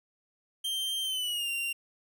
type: tone with pitch glide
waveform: 45% pulse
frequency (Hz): 3148 to 2772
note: G7 to F7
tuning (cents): +7 to -14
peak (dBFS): -30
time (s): 0.64-1.73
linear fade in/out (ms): 10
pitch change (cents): -221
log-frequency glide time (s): 1.03-1.5
effects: none